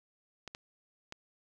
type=clicks; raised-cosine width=0.2 ms; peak=-25 dBFS; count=3; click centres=0.477 / 0.549 / 1.124 s; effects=none